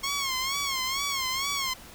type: tone with vibrato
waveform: 10% pulse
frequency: 1083 Hz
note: C#6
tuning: 41 cents flat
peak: -19 dBFS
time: 0.03-1.74 s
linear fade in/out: 10 ms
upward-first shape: sine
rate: 2.2 Hz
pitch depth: 89 cents each way
effects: pink hiss -47 dBFS RMS until 1.94 s